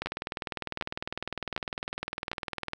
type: two click trains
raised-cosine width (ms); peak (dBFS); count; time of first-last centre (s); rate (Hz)
0.3; -18 / -16; 4 / 55; 0.06-2.316 / 0.02-2.734; 1.33 / 19.9
effects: none